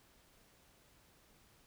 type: silence
effects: pink hiss -67 dBFS RMS until 1.66 s